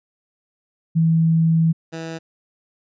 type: tone pair in turn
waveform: sine / 15% pulse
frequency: 163.1 / 163.1 Hz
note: E3 / E3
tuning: -18 / -18 cents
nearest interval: unison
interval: 0 cents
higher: neither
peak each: -13 / -22 dBFS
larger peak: first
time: 0.95-1.73 / 1.92-2.19 s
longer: first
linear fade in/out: 20 ms
effects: resampled to 16000 Hz